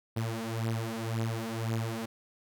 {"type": "beating tone pair", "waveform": "sawtooth", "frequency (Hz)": [112.4, 114.3], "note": ["A2", "A#2"], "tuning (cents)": [37, -34], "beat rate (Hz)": 1.9, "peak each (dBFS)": -30, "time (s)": [0.16, 2.06], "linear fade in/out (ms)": 10, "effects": []}